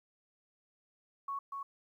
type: tone with echo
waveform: sine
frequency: 1108.7 Hz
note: C#6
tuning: in tune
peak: -35 dBFS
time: 1.28-1.39 s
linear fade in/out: 5 ms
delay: 240 ms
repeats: 1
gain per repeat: -3 dB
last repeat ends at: 1.63 s
effects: 12-bit